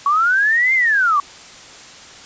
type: linear two-way sweep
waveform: sine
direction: up then down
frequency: 1108.7 to 2126 to 1108.7 Hz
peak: -12 dBFS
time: 0.06-1.2 s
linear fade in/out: 2 ms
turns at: 0.74 s
effects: white hiss -39 dBFS RMS until 2.25 s + resampled to 16000 Hz